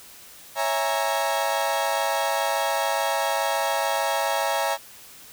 35% pulse chord, A# half-diminished seventh, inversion first, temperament equal with one note detuned, 554.4 / 659.3 / 825.3 / 932.3 Hz, C#5 / E5 / G#5 / A#5, 0 / 0 / -11 / 0 cents, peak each -27 / -26 / -26 / -26 dBFS, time 0.55-4.78 s, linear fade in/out 50 ms, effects white hiss -46 dBFS RMS until 5.32 s

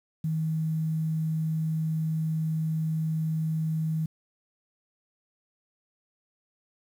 sine tone with quantisation, 158.8 Hz, D#3, 36 cents sharp, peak -25 dBFS, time 0.24-4.06 s, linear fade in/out 5 ms, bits 9, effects none

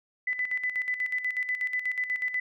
sine tone with tremolo, 2001 Hz, B6, 22 cents sharp, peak -25 dBFS, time 0.27-2.4 s, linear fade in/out 5 ms, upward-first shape square, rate 8.2 Hz, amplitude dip 65%, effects none

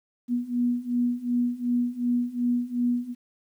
sine beating tone pair, 241.5 / 244.2 Hz, B3 / B3, -39 / -19 cents, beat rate 2.7 Hz, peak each -27 / -25 dBFS, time 0.28-3.15 s, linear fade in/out 50 ms, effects 10-bit

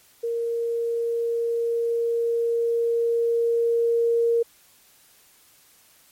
sine tone with level ramp, 465.8 Hz, A#4, 1 cent flat, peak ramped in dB -23 to -17 dBFS, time 0.23-4.43 s, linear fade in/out 10 ms, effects white hiss -56 dBFS RMS until 6.11 s + MP3 64 kbps

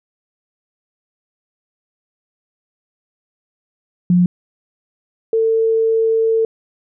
sine tone pair in turn, 178 / 448.5 Hz, F3 / A4, +33 / +33 cents, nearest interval octave + major third, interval 1600 cents, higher second, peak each -9 / -12 dBFS, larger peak first, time 4.1-4.26 / 5.33-6.45 s, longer second, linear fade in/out 2 ms, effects none

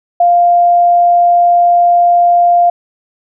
sine tone, 698.5 Hz, F5, in tune, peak -5 dBFS, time 0.2-2.7 s, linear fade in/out 5 ms, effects none

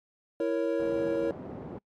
triangle chord, A# diminished, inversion second, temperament equal with one note detuned, 331.9 / 466.2 / 554.4 Hz, E4 / A#4 / C#5, +12 / 0 / 0 cents, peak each -28 dBFS, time 0.4-1.31 s, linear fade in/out 2 ms
pink band-pass noise, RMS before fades -41 dBFS, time 0.79-1.79 s, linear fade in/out 10 ms, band 150 to 560 Hz, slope 12 dB/octave
effects noise-tail reverb RT60 0.1 s tail -26 dB re dry + MP3 96 kbps

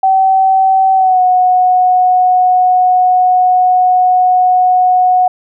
sine tone with pitch glide, 765 to 733 Hz, G5 to F#5, -42 to -16 cents, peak -6 dBFS, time 0.03-5.28 s, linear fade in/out 5 ms, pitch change -74 cents, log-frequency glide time 0.95-1.21 s, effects none

